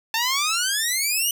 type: exponential sweep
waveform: 10% pulse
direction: up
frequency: 884 to 2990 Hz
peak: -12 dBFS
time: 0.14-1.31 s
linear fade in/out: 2 ms
effects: none